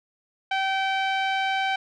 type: tone with low-pass filter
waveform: sawtooth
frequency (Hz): 772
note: G5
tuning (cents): -27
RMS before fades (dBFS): -25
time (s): 0.51-1.76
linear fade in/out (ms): 5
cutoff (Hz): 2900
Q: 1.7
effects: none